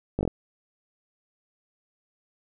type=slowing click train; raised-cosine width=2 ms; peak=-12 dBFS; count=5; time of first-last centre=0.19-0.277 s; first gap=19 ms; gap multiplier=1.09; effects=none